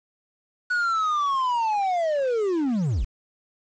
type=linear sweep; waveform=triangle; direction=down; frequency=1480 to 34.55 Hz; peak=-19 dBFS; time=0.7-3.05 s; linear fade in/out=10 ms; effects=resampled to 16000 Hz + 8-bit